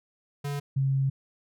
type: tone pair in turn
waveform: square / sine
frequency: 142.9 / 135.43 Hz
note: D3 / C#3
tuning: -47 / -40 cents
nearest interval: minor second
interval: 93 cents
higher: first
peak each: -30 / -22 dBFS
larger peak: second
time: 0.44-0.6 / 0.76-1.1 s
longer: second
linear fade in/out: 10 ms
effects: none